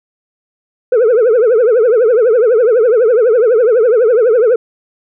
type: tone with vibrato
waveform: sine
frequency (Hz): 466.2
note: A#4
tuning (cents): 0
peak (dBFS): -4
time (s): 0.92-4.56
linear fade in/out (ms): 5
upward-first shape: triangle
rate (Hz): 12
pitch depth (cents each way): 210
effects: tanh soft clip ceiling -5 dBFS